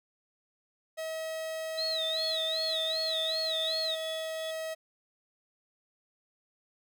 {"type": "tone", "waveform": "45% pulse", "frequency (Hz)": 640, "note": "D#5", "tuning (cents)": 49, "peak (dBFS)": -34, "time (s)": [0.97, 4.75], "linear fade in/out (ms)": 20}
{"type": "tone with vibrato", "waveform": "sine", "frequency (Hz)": 3927, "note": "B7", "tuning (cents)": -11, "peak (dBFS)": -30, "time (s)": [1.77, 3.96], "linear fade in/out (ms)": 20, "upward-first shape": "sine", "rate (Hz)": 2.6, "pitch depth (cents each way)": 170}
{"type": "tone with tremolo", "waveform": "triangle", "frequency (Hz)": 3407, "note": "G#7", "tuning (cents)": 44, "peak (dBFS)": -35, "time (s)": [2.17, 4.51], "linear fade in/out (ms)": 5, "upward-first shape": "triangle", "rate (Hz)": 2.2, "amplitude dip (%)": 90}
{"effects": []}